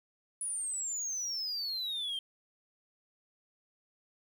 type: exponential sweep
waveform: sine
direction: down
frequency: 9970 to 3136 Hz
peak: -31 dBFS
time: 0.41-2.19 s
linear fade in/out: 2 ms
effects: tanh soft clip ceiling -32 dBFS + 10-bit